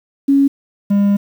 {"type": "tone pair in turn", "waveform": ["sine", "triangle"], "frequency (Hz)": [277.2, 201.5], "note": ["C#4", "G3"], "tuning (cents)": [0, 48], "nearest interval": "tritone", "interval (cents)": 552, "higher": "first", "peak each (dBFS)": -8, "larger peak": "neither", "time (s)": [[0.28, 0.48], [0.9, 1.17]], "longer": "second", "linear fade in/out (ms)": 10, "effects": ["7-bit"]}